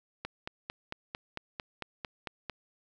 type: click train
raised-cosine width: 0.3 ms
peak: -20 dBFS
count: 11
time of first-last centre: 0.25-2.497 s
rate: 4.45 Hz
effects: none